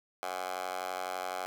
10% pulse tone with high-pass filter, 91.9 Hz, F#2, 11 cents flat, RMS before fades -37 dBFS, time 0.23-1.46 s, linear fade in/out 0 ms, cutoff 800 Hz, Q 6, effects none

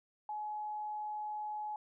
sine tone, 846 Hz, G#5, 32 cents sharp, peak -37 dBFS, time 0.29-1.76 s, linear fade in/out 2 ms, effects none

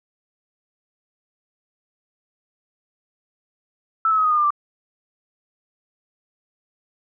sine tone with pitch steps, 1318.5 / 1293.6 / 1269.2 / 1245.2 / 1221.7 / 1198.6 / 1176 Hz, E6 / E6 / D#6 / D#6 / D#6 / D6 / D6, 0 / -33 / +34 / +1 / -32 / +35 / +2 cents, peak -15 dBFS, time 4.05-4.505 s, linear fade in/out 2 ms, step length 65 ms, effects none

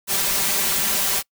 white noise with comb filter, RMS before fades -21 dBFS, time 0.07-1.23 s, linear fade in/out 50 ms, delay 5.1 ms, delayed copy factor +1, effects noise-tail reverb RT60 0.1 s tail -25 dB re dry

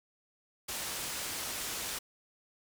white low-pass noise, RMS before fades -38 dBFS, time 0.68-1.99 s, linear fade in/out 10 ms, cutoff 11000 Hz, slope 12 dB/octave, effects none

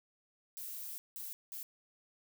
violet noise bursts at uneven times, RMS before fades -44 dBFS, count 3, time 0.57-0.98 / 1.16-1.33 / 1.52-1.63 s, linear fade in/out 0 ms, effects none

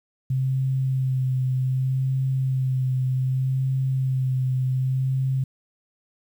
sine tone with vibrato, 130.81 Hz, C3, in tune, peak -20 dBFS, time 0.3-5.44 s, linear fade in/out 5 ms, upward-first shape sine, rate 0.65 Hz, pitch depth 22 cents each way, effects 9-bit

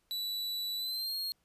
45% pulse tone with pitch glide, 3951 to 4259 Hz, B7 to C8, 0 to +30 cents, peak -33 dBFS, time 0.11-1.32 s, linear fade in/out 0 ms, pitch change +130 cents, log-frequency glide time 0.77-1.15 s, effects pink hiss -75 dBFS RMS until 1.44 s + resampled to 32000 Hz

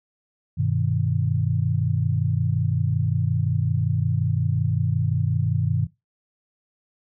sine chord, G augmented, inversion none, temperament equal, 98 / 123.47 / 155.56 Hz, G2 / B2 / D#3, 0 / 0 / 0 cents, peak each -24 dBFS, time 0.57-5.87 s, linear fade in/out 20 ms, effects noise-tail reverb RT60 0.2 s tail -17 dB re dry

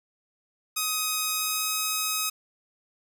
5% pulse tone with pitch glide, 1258 to 1267.5 Hz, D#6 to D#6, +19 to +32 cents, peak -14 dBFS, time 0.76-2.3 s, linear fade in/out 10 ms, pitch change +13 cents, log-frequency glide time 1.25-1.7 s, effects none

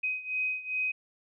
sine beating tone pair, 2515 / 2517.5 Hz, D#7 / D#7, +18 / +20 cents, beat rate 2.5 Hz, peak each -31 / -34 dBFS, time 0.03-0.92 s, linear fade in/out 10 ms, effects none

